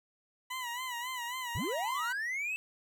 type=tone with vibrato; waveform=20% pulse; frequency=987.8 Hz; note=B5; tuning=in tune; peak=-31 dBFS; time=0.5-2.13 s; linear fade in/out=10 ms; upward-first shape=sine; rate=3.7 Hz; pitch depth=89 cents each way
type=linear sweep; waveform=triangle; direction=up; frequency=63.5 to 2657 Hz; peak=-31 dBFS; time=1.55-2.56 s; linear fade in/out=0 ms
effects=none